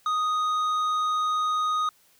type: tone with tanh clipping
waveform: sine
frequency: 1244.5 Hz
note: D#6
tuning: in tune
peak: -24 dBFS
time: 0.06-1.89 s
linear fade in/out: 2 ms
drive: 8 dB
effects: white hiss -61 dBFS RMS until 2.19 s